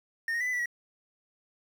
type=tone with pitch steps; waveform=triangle; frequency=1831 / 1868 / 1986 / 2006 / 1963 / 1916 Hz; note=A#6 / A#6 / B6 / B6 / B6 / A#6; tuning=-32 / +3 / +9 / +26 / -11 / +47 cents; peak=-26 dBFS; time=0.28-0.658 s; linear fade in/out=2 ms; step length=63 ms; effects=9-bit